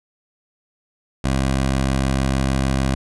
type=tone; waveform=15% pulse; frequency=66.6 Hz; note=C2; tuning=31 cents sharp; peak=-11 dBFS; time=1.24-2.95 s; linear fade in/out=5 ms; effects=resampled to 24000 Hz